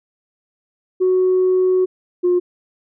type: tone pair in turn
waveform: sine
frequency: 370 / 356.7 Hz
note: F#4 / F4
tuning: 0 / +37 cents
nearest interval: minor second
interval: 63 cents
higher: first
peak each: -11 dBFS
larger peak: neither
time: 1-1.86 / 2.23-2.4 s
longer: first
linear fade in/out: 20 ms
effects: tanh soft clip ceiling -9 dBFS